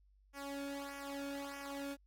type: tone with flanger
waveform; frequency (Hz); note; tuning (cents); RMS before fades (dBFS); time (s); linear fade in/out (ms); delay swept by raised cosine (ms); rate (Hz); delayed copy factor
sawtooth; 280; C#4; +18; -44; 0.33-1.97; 50; 0.24 to 1.03; 1.6; -0.8
effects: added 49 Hz sine -65 dBFS peak until 2.06 s + AAC 64 kbps